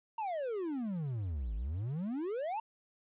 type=exponential two-way sweep; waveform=triangle; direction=down then up; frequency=932.3 to 50.3 to 932.3 Hz; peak=-32 dBFS; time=0.18-2.6 s; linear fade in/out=5 ms; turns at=1.55 s; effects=resampled to 8000 Hz + 12-bit